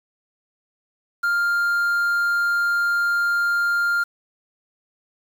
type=tone with quantisation; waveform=triangle; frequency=1400 Hz; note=F6; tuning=4 cents sharp; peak=-16 dBFS; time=1.23-4.04 s; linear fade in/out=10 ms; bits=7; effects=none